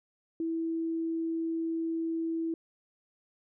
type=tone; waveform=sine; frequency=327.9 Hz; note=E4; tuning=9 cents flat; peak=-29 dBFS; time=0.4-2.54 s; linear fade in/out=2 ms; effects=none